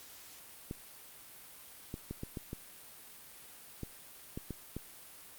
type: clicks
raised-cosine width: 3 ms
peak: -26 dBFS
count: 10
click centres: 0.711 / 1.941 / 2.11 / 2.234 / 2.372 / 2.531 / 3.833 / 4.375 / 4.507 / 4.766 s
effects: white hiss -53 dBFS RMS until 5.38 s + Opus 48 kbps